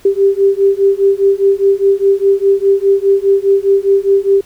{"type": "beating tone pair", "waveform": "sine", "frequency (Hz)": [391.5, 396.4], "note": ["G4", "G4"], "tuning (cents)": [-2, 19], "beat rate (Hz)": 4.9, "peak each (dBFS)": -11, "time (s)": [0.05, 4.41], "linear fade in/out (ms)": 5, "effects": ["pink hiss -45 dBFS RMS until 4.45 s"]}